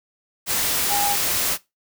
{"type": "tone in noise", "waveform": "sine", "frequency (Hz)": 814, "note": "G#5", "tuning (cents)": -35, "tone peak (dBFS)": -21, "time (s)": [0.88, 1.17], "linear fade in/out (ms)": 50, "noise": "white", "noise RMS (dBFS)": -22, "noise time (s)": [0.46, 1.58], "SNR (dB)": -2, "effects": ["noise-tail reverb RT60 0.2 s tail -19 dB re dry"]}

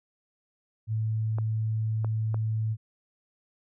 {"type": "tone", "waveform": "sine", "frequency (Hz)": 110, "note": "A2", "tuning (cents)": 0, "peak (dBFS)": -25, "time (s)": [0.87, 2.77], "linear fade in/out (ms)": 50}
{"type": "clicks", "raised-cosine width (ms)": 1, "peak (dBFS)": -23, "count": 3, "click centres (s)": [1.385, 2.046, 2.344]}
{"effects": []}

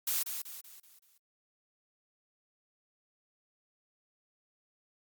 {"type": "noise with echo", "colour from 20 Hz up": "blue", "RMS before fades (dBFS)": -31, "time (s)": [0.07, 0.23], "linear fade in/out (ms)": 5, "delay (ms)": 190, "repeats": 5, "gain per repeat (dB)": -7, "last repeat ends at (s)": 1.18, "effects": ["Opus 48 kbps"]}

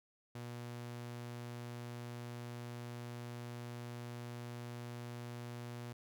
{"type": "tone", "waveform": "sawtooth", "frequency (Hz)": 120, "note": "B2", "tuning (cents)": -49, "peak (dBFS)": -40, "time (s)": [0.35, 5.93], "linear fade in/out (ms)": 5, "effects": []}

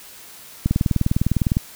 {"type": "click train", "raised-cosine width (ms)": 5, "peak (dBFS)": -5, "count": 19, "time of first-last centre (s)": [0.66, 1.569], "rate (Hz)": 19.8, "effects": ["white hiss -42 dBFS RMS until 1.75 s"]}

